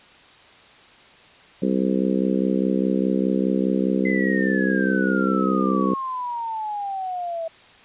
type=harmonic tone; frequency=64.9 Hz; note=C2; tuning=13 cents flat; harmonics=3 / 4 / 5 / 6 / 7 / 8; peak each=-22 / -24 / -26 / -28 / -29 / -30 dBFS; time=1.62-5.94 s; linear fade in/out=5 ms
type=exponential sweep; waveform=sine; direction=down; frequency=2056 to 649 Hz; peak=-25 dBFS; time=4.05-7.48 s; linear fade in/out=5 ms
effects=white hiss -49 dBFS RMS until 7.84 s + resampled to 8000 Hz